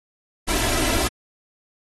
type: noise with comb filter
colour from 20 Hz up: pink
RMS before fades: -22 dBFS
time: 0.47-1.09 s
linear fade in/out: 20 ms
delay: 3 ms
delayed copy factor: +0.7
effects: AAC 32 kbps